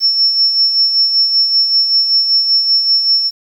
sine tone with tremolo, 5400 Hz, E8, 41 cents sharp, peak -7 dBFS, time 0-3.31 s, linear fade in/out 50 ms, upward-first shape sine, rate 5.2 Hz, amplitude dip 50%, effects 7-bit

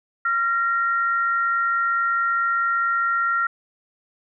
sine tone pair together, 1377.7 / 1864.7 Hz, F6 / A#6, -24 / 0 cents, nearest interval perfect fourth, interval 524 cents, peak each -19 / -27 dBFS, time 0.25-3.47 s, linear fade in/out 5 ms, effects none

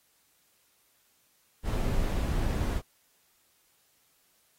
brown noise, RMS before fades -28 dBFS, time 1.63-2.82 s, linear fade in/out 50 ms, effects white hiss -68 dBFS RMS until 4.58 s + AAC 48 kbps

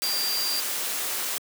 sine tone in noise, 4725 Hz, D8, 10 cents sharp, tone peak -26 dBFS, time 0.03-0.6 s, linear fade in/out 0 ms, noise white, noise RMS -29 dBFS, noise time 0.02-1.38 s, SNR 0 dB, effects high-pass 300 Hz 12 dB/octave

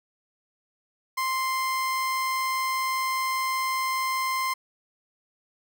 30% pulse tone, 1046.5 Hz, C6, in tune, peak -22 dBFS, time 1.17-4.54 s, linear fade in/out 10 ms, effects none

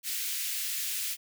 white high-pass noise, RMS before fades -33 dBFS, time 0.03-1.17 s, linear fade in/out 50 ms, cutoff 1900 Hz, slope 24 dB/octave, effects none

